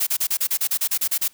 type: noise bursts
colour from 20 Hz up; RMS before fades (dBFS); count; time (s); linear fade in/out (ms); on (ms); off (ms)
blue; -21; 13; 0-1.281; 10; 69; 32
effects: white hiss -55 dBFS RMS until 1.33 s